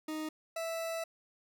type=tone pair in turn; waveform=40% pulse; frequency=310.8 / 658.6 Hz; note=D#4 / E5; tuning=-2 / -2 cents; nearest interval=octave + minor second; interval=1300 cents; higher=second; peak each=-35 / -34 dBFS; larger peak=second; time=0.08-0.29 / 0.56-1.04 s; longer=second; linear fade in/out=5 ms; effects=none